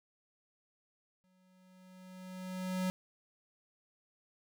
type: tone with exponential growth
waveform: square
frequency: 185 Hz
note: F#3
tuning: in tune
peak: -31 dBFS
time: 1.24-2.9 s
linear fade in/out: 0 ms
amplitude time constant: 360 ms
effects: none